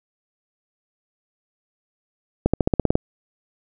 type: accelerating click train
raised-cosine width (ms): 2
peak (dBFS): -3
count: 9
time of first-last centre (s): 2.46-2.955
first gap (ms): 76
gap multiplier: 0.94
effects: none